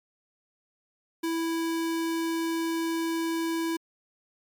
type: tone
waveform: square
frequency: 329.6 Hz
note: E4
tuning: in tune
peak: -27 dBFS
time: 1.23-3.77 s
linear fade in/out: 10 ms
effects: MP3 96 kbps